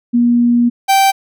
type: tone pair in turn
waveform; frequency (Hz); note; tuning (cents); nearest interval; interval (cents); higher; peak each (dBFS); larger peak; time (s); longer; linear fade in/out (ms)
sine / 45% pulse; 239.2 / 779.4; A#3 / G5; +45 / -10; octave + minor sixth; 2045; second; -8; neither; 0.13-0.7 / 0.88-1.12; first; 20
effects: none